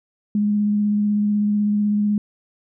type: tone with vibrato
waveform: sine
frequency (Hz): 207.7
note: G#3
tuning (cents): 0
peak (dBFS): -16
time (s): 0.35-2.18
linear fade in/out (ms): 2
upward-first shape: square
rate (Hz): 16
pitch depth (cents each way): 10
effects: none